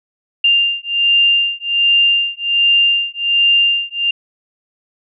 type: beating tone pair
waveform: sine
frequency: 2794 / 2795.3 Hz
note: F7 / F7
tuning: 0 / +1 cents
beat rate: 1.3 Hz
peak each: -14 dBFS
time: 0.44-4.11 s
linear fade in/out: 5 ms
effects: none